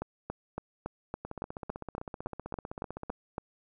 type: two click trains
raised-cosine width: 1 ms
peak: -20 / -24 dBFS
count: 13 / 30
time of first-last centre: 0.02-3.381 / 1.25-3.097 s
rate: 3.57 / 15.7 Hz
effects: none